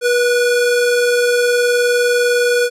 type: tone pair together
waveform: square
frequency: 485 / 1474.5 Hz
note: B4 / F#6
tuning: -31 / -6 cents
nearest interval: octave + perfect fifth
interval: 1925 cents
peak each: -13 / -22 dBFS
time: 0.01-2.7 s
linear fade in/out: 50 ms
effects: low-pass 12000 Hz 12 dB/octave